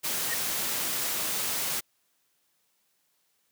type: noise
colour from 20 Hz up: white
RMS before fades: -30 dBFS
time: 0.03-1.81 s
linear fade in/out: 20 ms
type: tone with exponential growth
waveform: sine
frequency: 1864.7 Hz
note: A#6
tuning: in tune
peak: -27 dBFS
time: 0.24-0.34 s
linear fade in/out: 5 ms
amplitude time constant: 21 ms
effects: white hiss -72 dBFS RMS until 3.51 s + high-pass 100 Hz 12 dB/octave